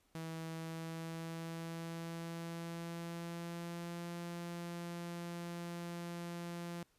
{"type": "tone with pitch glide", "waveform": "sawtooth", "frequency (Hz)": [162.6, 171.87], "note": ["E3", "F3"], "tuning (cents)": [-23, -27], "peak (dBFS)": -38, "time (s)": [0.15, 6.83], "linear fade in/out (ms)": 0, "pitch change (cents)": 96, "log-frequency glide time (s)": [0.49, 4.09], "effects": ["pink hiss -74 dBFS RMS until 6.98 s", "resampled to 32000 Hz"]}